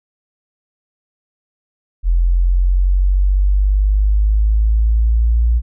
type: exponential sweep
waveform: sine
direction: up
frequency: 42.69 to 58.5 Hz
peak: -10 dBFS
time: 2.03-5.62 s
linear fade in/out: 50 ms
effects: none